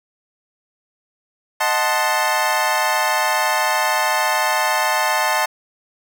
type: chord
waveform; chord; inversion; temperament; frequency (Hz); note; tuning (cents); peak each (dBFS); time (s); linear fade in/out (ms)
25% pulse; D# diminished seventh; none; equal; 622.3 / 740 / 880 / 1046.5; D#5 / F#5 / A5 / C6; 0 / 0 / 0 / 0; -20 / -20 / -16 / -19; 1.6-5.46; 10
effects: none